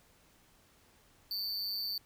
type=tone with amplitude modulation; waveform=square; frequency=4541 Hz; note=C#8; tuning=41 cents sharp; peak=-31 dBFS; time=1.31-1.98 s; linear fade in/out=2 ms; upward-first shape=sine; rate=203 Hz; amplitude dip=85%; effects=pink hiss -65 dBFS RMS until 2.05 s